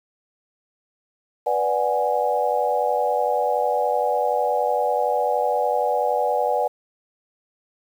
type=chord; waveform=sine; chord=G# half-diminished seventh; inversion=first; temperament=equal; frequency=493.9 / 587.3 / 740 / 830.6 Hz; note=B4 / D5 / F#5 / G#5; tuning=0 / 0 / 0 / 0 cents; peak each=-24 dBFS; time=1.46-6.68 s; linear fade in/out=10 ms; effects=8-bit